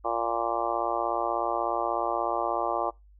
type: harmonic tone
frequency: 116.54 Hz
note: A#2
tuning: in tune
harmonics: 3 / 4 / 5 / 6 / 7 / 8 / 9 / 10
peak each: -35 / -36 / -32 / -32 / -32 / -37 / -34 / -34 dBFS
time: 0.04-2.91 s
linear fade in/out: 20 ms
effects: noise-tail reverb RT60 0.2 s tail -23 dB re dry + added 50 Hz sine -52 dBFS peak until 3.19 s